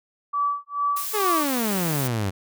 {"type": "tone with tremolo", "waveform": "sine", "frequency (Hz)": 1151, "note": "D6", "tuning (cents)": -35, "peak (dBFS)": -19, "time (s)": [0.33, 1.59], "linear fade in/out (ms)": 10, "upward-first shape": "sine", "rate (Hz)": 2.3, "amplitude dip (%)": 100}
{"type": "noise", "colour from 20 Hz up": "blue", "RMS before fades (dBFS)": -30, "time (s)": [0.96, 2.08], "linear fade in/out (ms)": 10}
{"type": "exponential sweep", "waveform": "sawtooth", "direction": "down", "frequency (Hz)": [440, 92.5], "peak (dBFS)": -19, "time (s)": [1.13, 2.31], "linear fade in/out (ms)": 20}
{"effects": []}